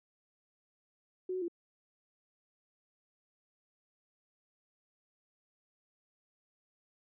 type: tone with pitch steps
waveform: sine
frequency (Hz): 368.6 / 371.3 / 343.9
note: F#4 / F#4 / F4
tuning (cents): -7 / +6 / -27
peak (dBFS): -33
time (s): 1.29-1.482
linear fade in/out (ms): 5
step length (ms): 64
effects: none